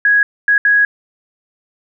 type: tone bursts at uneven times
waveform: sine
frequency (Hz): 1661.2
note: G#6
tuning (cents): 0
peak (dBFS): -8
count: 3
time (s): 0.05-0.23 / 0.48-0.58 / 0.65-0.85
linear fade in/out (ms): 2
effects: none